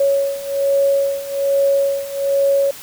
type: beating tone pair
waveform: sine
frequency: 554.4 / 555.6 Hz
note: C#5 / C#5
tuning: 0 / +4 cents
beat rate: 1.2 Hz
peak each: -19 / -16 dBFS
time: 0-2.71 s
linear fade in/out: 5 ms
effects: white hiss -36 dBFS RMS until 2.82 s